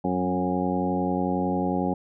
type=harmonic tone with a mistuned harmonic; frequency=91.1 Hz; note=F#2; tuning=26 cents flat; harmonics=1 / 2 / 3 / 4 / 5 / 6 / 8 / 9; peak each=-38 / -27 / -28 / -32 / -34 / -33 / -34 / -31 dBFS; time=0.04-1.94 s; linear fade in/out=5 ms; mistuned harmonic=2; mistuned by=+16 cents; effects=none